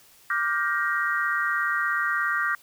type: chord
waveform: sine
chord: G minor seventh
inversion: second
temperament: just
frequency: 1176 / 1411.2 / 1568 / 1881.6 Hz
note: D6 / F6 / G6 / Bb6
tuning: +2 / +18 / 0 / +16 cents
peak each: -28 dBFS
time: 0.3-2.55 s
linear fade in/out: 2 ms
effects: white hiss -55 dBFS RMS until 2.62 s